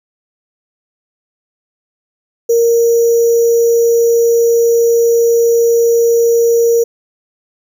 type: tone with sample-and-hold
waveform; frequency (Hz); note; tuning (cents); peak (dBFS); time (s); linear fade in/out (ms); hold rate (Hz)
sine; 466.2; A#4; 0; -7; 2.49-6.84; 10; 6300
effects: none